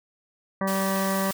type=harmonic tone; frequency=193.3 Hz; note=G3; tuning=24 cents flat; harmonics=1 / 2 / 3 / 4 / 5 / 6 / 8 / 9 / 10; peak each=-26 / -35 / -29 / -37 / -34 / -32 / -40 / -41 / -38 dBFS; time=0.61-1.31 s; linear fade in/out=2 ms
type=high-pass noise; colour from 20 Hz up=white; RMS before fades=-34 dBFS; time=0.67-1.33 s; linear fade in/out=10 ms; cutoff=950 Hz; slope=48 dB/octave
effects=none